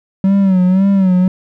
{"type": "tone with vibrato", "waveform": "triangle", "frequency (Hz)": 189.6, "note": "F#3", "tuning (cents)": 43, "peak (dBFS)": -6, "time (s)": [0.24, 1.28], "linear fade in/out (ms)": 2, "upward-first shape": "sine", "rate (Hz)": 1.9, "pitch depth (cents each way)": 79, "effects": []}